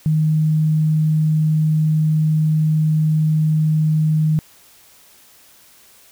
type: tone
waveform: sine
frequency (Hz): 155.56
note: D#3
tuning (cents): 0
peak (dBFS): -13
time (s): 0.06-4.39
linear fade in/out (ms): 0
effects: white hiss -49 dBFS RMS until 6.11 s